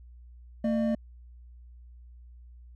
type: tone pair together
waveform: triangle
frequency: 225.7 / 602.9 Hz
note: A3 / D5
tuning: +44 / +45 cents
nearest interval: octave + perfect fourth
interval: 1701 cents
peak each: -23 / -29 dBFS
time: 0.64-0.95 s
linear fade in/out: 5 ms
effects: added 60 Hz sine -47 dBFS peak until 2.75 s